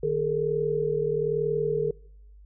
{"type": "tone cluster", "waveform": "sine", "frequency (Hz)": [152.7, 416.8, 457.9], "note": ["D#3", "G#4", "A#4"], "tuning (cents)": [-32, 6, -31], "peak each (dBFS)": [-32, -26, -26], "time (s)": [0.03, 1.91], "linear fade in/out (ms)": 5, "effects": ["noise-tail reverb RT60 0.8 s tail -25 dB re dry", "added 50 Hz sine -47 dBFS peak until 2.45 s"]}